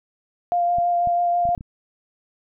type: tone with vibrato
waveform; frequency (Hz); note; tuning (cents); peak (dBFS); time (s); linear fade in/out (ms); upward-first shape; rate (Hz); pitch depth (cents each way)
sine; 698.5; F5; 0; -17; 0.52-1.55; 0; sine; 6.1; 12
type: clicks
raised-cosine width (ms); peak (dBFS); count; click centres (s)
5; -23; 6; 0.785 / 1.073 / 1.454 / 1.49 / 1.578 / 1.609
effects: none